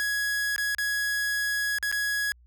45% pulse tone with dropouts, 1670 Hz, G#6, 9 cents sharp, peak -25 dBFS, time 0-2.32 s, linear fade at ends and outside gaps 0 ms, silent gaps 0.562-0.581 / 0.748-0.784 / 1.785-1.827 / 1.915-1.925 s, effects added 60 Hz sine -53 dBFS peak until 2.46 s

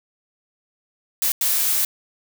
blue noise bursts at uneven times, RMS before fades -20 dBFS, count 2, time 1.22-1.32 / 1.41-1.85 s, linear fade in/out 2 ms, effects none

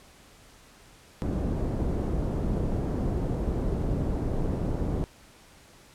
pink low-pass noise, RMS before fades -28 dBFS, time 1.22-5.04 s, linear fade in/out 0 ms, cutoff 450 Hz, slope 12 dB/octave, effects pink hiss -54 dBFS RMS until 5.94 s + low-pass 11000 Hz 12 dB/octave

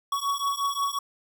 square beating tone pair, 1118 / 1123.6 Hz, C#6 / C#6, +14 / +23 cents, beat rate 5.6 Hz, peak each -29 dBFS, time 0.12-0.99 s, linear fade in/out 5 ms, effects none

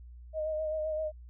sine tone with vibrato, 622.3 Hz, D#5, in tune, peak -30 dBFS, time 0.33-1.12 s, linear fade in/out 50 ms, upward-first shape sine, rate 7.7 Hz, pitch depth 28 cents each way, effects added 60 Hz sine -46 dBFS peak until 1.29 s

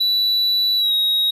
triangle tone with pitch glide, 3951 to 3794 Hz, B7 to A#7, 0 to +30 cents, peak -14 dBFS, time 0-1.31 s, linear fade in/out 10 ms, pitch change -70 cents, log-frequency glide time 0.77-0.93 s, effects none

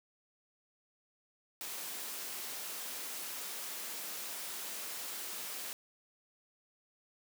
white high-pass noise, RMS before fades -42 dBFS, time 1.61-5.73 s, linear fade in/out 0 ms, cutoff 240 Hz, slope 12 dB/octave, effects none

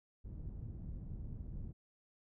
pink low-pass noise, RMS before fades -45 dBFS, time 0.24-1.73 s, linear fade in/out 20 ms, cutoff 150 Hz, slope 12 dB/octave, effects none

